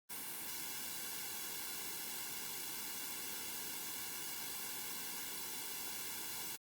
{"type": "noise with comb filter", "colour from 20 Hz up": "white", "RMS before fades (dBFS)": -44, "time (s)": [0.09, 6.57], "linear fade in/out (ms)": 20, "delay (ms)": 1.6, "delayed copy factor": -0.95, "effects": ["Opus 32 kbps"]}